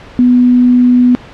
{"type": "tone", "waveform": "sine", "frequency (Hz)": 247.2, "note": "B3", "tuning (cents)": 2, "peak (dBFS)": -4, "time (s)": [0.19, 1.15], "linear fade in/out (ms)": 0, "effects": ["pink hiss -34 dBFS RMS until 1.33 s", "low-pass 3000 Hz 12 dB/octave"]}